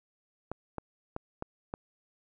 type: clicks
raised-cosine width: 1 ms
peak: -21 dBFS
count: 5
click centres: 0.516 / 0.783 / 1.164 / 1.424 / 1.739 s
effects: none